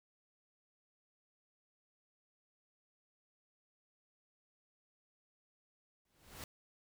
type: noise with exponential growth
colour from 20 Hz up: pink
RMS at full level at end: -44 dBFS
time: 6.05-6.44 s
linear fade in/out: 2 ms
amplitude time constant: 83 ms
effects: none